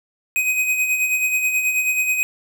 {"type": "tone with tremolo", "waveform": "square", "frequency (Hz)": 2511, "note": "D#7", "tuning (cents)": 15, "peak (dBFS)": -16, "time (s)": [0.36, 2.23], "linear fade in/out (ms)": 0, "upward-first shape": "sine", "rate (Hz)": 9.3, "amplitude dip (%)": 50, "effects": []}